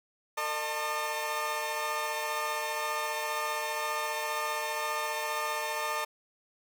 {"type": "tone cluster", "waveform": "25% pulse", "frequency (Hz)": [454, 607, 893, 1079, 1212], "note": ["A#4", "D#5", "A5", "C#6", "D#6"], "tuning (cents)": [-46, -43, 25, -47, -46], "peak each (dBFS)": [-38, -33, -31, -37, -34], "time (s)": [0.37, 6.05], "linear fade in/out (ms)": 10, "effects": []}